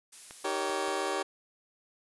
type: noise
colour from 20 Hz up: blue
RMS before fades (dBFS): -46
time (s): 0.12-1.13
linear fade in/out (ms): 10
type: clicks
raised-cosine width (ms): 0.3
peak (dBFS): -28 / -28 / -27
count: 3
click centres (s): 0.309 / 0.697 / 0.883
type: chord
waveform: 20% pulse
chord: Eb dominant seventh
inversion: none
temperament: just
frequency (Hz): 311.1 / 388.9 / 466.7 / 560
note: Eb4 / G4 / Bb4 / Db5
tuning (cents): 0 / -14 / +2 / +18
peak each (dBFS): -34 / -28 / -34 / -30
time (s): 0.44-1.23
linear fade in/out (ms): 10
effects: resampled to 24000 Hz